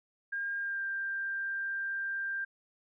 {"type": "tone with pitch glide", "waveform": "sine", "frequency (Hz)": [1611, 1586.1], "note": ["G6", "G6"], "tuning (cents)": [47, 20], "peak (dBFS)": -32, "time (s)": [0.32, 2.45], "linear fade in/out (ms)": 10, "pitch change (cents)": -27, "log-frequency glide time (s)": [0.59, 0.83], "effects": []}